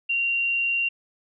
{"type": "tone", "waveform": "sine", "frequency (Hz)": 2762, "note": "F7", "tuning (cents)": -20, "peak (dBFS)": -21, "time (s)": [0.09, 0.89], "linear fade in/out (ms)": 10, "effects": []}